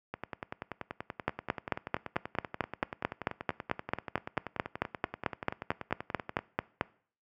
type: two click trains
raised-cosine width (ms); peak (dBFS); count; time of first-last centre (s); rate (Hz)
0.5; -12 / -21; 26 / 66; 1.28-6.811 / 0.14-6.39; 4.52 / 10.4
effects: noise-tail reverb RT60 0.5 s tail -22 dB re dry + high-pass 80 Hz 12 dB/octave